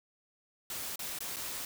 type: noise with dropouts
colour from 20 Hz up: white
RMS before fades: -39 dBFS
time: 0.7-1.65 s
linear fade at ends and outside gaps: 2 ms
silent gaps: 0.958-0.992 / 1.188-1.205 / 1.361-1.366 s
effects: none